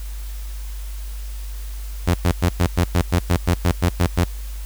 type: tone bursts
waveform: sawtooth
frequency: 87.31 Hz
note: F2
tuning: in tune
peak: -10 dBFS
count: 13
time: 2.07-4.245 s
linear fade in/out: 10 ms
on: 75 ms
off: 100 ms
effects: added 50 Hz sine -27 dBFS peak until 4.65 s + white hiss -43 dBFS RMS until 4.65 s